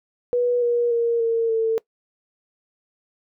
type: tone with pitch steps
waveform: sine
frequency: 487.4 / 477.4 / 467.5 / 457.9 / 448.5 Hz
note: B4 / A#4 / A#4 / A#4 / A4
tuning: -23 / +41 / +5 / -31 / +33 cents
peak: -17 dBFS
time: 0.33-1.78 s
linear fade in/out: 0 ms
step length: 290 ms
effects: noise-tail reverb RT60 0.1 s tail -22 dB re dry